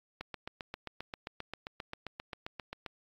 click train, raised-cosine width 0.3 ms, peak -23 dBFS, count 21, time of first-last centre 0.21-2.863 s, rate 7.54 Hz, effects AAC 48 kbps

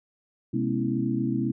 sine tone cluster, 129.5 / 208.9 / 242.8 / 270.6 / 327.1 Hz, C3 / G#3 / B3 / C#4 / E4, -17 / +10 / -29 / -42 / -13 cents, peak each -30 dBFS, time 0.53-1.52 s, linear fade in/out 10 ms, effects none

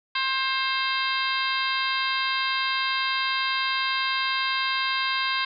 harmonic tone with a mistuned harmonic, 530 Hz, C5, 22 cents sharp, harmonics 2 / 3 / 4 / 5 / 6 / 7 / 8 / 9, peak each -28 / -30 / -31 / -32 / -33 / -33 / -34 / -35 dBFS, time 0.15-5.45 s, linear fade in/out 5 ms, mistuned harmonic 8, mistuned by -70 cents, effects none

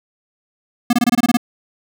square tone bursts, 240.2 Hz, B3, 48 cents flat, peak -11 dBFS, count 9, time 0.9-1.371 s, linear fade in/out 5 ms, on 31 ms, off 24 ms, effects none

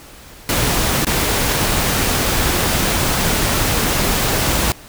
pink noise with dropouts, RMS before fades -17 dBFS, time 0.49-4.72 s, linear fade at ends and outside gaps 1 ms, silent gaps 1.048-1.068 s, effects pink hiss -40 dBFS RMS until 4.88 s

